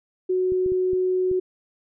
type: tone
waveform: sine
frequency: 369.1 Hz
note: F#4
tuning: 4 cents flat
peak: -19 dBFS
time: 0.29-1.4 s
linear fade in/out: 10 ms
type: clicks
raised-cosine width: 5 ms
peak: -26 dBFS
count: 5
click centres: 0.521 / 0.662 / 0.72 / 0.933 / 1.314 s
effects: none